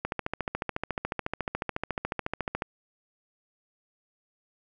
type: click train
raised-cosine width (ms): 0.5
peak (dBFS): -14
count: 37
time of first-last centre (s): 0.05-2.621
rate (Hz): 14
effects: none